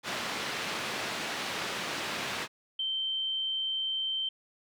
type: band-pass noise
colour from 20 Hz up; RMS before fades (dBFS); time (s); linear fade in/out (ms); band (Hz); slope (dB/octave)
white; -35; 0.03-2.48; 50; 140 to 3200; 12
type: tone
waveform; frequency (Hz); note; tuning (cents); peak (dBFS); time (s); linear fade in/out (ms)
sine; 3115; G7; -12; -29; 2.79-4.29; 5
effects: none